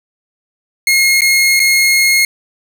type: tone with dropouts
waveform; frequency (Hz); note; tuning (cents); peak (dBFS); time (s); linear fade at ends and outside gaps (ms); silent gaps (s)
sawtooth; 2153; C7; +49; -5; 0.87-2.25; 2; 1.208-1.218 / 1.595-1.6
effects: none